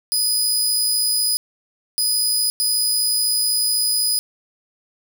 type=tone bursts at uneven times; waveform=20% pulse; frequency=4978 Hz; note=D#8; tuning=in tune; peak=-11 dBFS; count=3; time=0.12-1.37 / 1.98-2.5 / 2.6-4.19 s; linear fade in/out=0 ms; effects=none